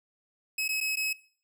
sawtooth tone with dropouts, 2563 Hz, E7, 49 cents flat, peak -25 dBFS, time 0.58-1.13 s, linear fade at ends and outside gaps 5 ms, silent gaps 0.68-0.689 / 0.804-0.81 / 0.957-0.969 s, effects noise-tail reverb RT60 0.5 s tail -20 dB re dry

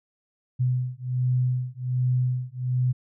sine beating tone pair, 125.5 / 126.8 Hz, B2 / B2, +28 / +46 cents, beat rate 1.3 Hz, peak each -25 dBFS, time 0.59-2.93 s, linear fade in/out 20 ms, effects none

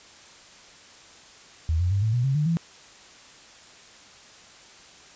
sine tone with pitch steps, 80.4 / 89.21 / 98.98 / 109.83 / 121.86 / 135.22 / 150.03 / 166.47 Hz, E2 / F2 / G2 / A2 / B2 / C#3 / D3 / E3, -43 / +37 / +17 / -3 / -23 / -43 / +37 / +17 cents, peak -20 dBFS, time 1.69-2.57 s, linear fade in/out 0 ms, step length 110 ms, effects white hiss -49 dBFS RMS until 5.15 s + resampled to 16000 Hz

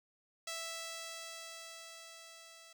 5% pulse tone with level ramp, 659.3 Hz, E5, in tune, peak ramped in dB -28 to -44 dBFS, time 0.47-2.73 s, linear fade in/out 5 ms, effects none

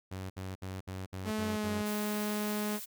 sawtooth tone bursts, 94.3 Hz, F#2, 33 cents sharp, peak -34 dBFS, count 7, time 0.11-1.824 s, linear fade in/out 10 ms, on 190 ms, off 64 ms
sawtooth tone with pitch glide, 215.8 to 209.9 Hz, A3 to G#3, -33 to +19 cents, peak -28 dBFS, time 1.24-2.8 s, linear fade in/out 50 ms, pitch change -48 cents, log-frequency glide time 1.44-1.72 s
blue noise, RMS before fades -43 dBFS, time 1.85-2.86 s, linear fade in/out 20 ms
effects none

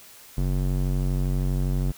square tone with band-pass filter, 46.25 Hz, F#1, in tune, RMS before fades -24 dBFS, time 0.37-1.92 s, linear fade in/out 10 ms, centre 130 Hz, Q 0.84, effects white hiss -48 dBFS RMS until 1.97 s

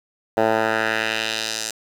10% pulse tone with band-pass filter sweep, 110.8 Hz, A2, 13 cents sharp, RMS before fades -22 dBFS, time 0.37-1.71 s, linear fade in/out 5 ms, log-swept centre 710 to 6900 Hz, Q 1.4, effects 7-bit

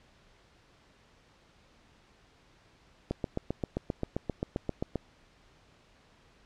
click train, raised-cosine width 2 ms, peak -17 dBFS, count 15, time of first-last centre 3.11-4.957 s, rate 7.58 Hz, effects pink hiss -62 dBFS RMS until 6.45 s + low-pass 5000 Hz 12 dB/octave

